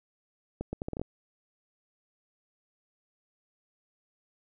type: accelerating click train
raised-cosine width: 2 ms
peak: -20 dBFS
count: 8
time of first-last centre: 0.61-1.015 s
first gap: 120 ms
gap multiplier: 0.74
effects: none